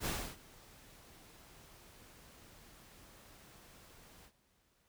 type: noise with ADSR envelope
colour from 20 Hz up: pink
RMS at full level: -36 dBFS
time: 0-4.32 s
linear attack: 60 ms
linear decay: 300 ms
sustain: -23 dB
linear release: 71 ms
effects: pink hiss -74 dBFS RMS until 4.88 s